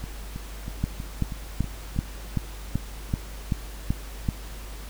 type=two click trains; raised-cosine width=5 ms; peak=-11 / -21 dBFS; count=10 / 7; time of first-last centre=0.84-4.288 / 0.04-1.963 s; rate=2.61 / 3.12 Hz; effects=added 50 Hz sine -36 dBFS peak until 4.89 s + pink hiss -44 dBFS RMS until 4.89 s